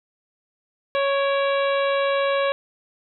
harmonic tone with a mistuned harmonic, 554.4 Hz, C#5, in tune, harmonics 1 / 2 / 3 / 4 / 5 / 6 / 7, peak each -20 / -26 / -30 / -32 / -34 / -36 / -37 dBFS, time 0.95-2.52 s, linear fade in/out 0 ms, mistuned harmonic 4, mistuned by +73 cents, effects none

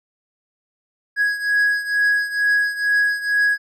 triangle beating tone pair, 1661.2 / 1663.4 Hz, G#6 / G#6, 0 / +2 cents, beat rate 2.2 Hz, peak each -16 / -20 dBFS, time 1.16-3.58 s, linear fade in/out 50 ms, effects none

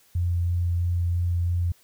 sine tone with vibrato, 87.1 Hz, F2, 4 cents flat, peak -21 dBFS, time 0.15-1.72 s, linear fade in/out 5 ms, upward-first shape sine, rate 3 Hz, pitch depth 11 cents each way, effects white hiss -59 dBFS RMS until 1.83 s

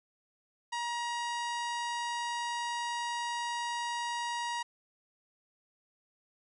harmonic tone with a mistuned harmonic, 950 Hz, A#5, 33 cents sharp, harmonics 1 / 2 / 3 / 4 / 5 / 6 / 7 / 8 / 10, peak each -34 / -40 / -44 / -46 / -48 / -50 / -51 / -52 / -54 dBFS, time 0.72-4.63 s, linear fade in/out 10 ms, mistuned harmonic 8, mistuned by +27 cents, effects none

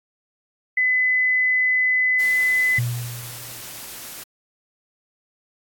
sine tone, 2013 Hz, B6, 33 cents sharp, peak -16 dBFS, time 0.77-2.79 s, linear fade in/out 5 ms
white noise, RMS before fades -36 dBFS, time 2.19-4.24 s, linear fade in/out 10 ms
sine tone with exponential decay, 120.6 Hz, B2, 41 cents flat, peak -18 dBFS, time 2.78-3.84 s, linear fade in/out 5 ms, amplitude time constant 230 ms
effects AAC 64 kbps

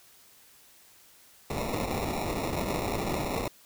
white noise with sample-and-hold, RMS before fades -31 dBFS, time 1.5-3.48 s, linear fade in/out 5 ms, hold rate 1575 Hz, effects white hiss -57 dBFS RMS until 3.65 s

